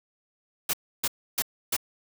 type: noise bursts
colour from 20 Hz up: white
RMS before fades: -26 dBFS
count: 4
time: 0.69-1.766 s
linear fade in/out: 5 ms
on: 44 ms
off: 300 ms
effects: none